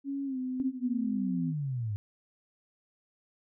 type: tone with pitch glide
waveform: sine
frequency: 277.3 to 255.8 Hz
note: C#4 to C4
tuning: +1 to -39 cents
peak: -31 dBFS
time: 0.04-1.54 s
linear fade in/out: 50 ms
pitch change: -140 cents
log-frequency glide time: 0.25-0.38 s
type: linear sweep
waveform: sine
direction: down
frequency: 277.2 to 99 Hz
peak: -30 dBFS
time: 0.6-1.96 s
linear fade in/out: 0 ms
effects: none